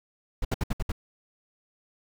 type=noise bursts; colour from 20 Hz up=brown; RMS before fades=-26 dBFS; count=6; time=0.42-0.919 s; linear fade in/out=5 ms; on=29 ms; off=65 ms; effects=none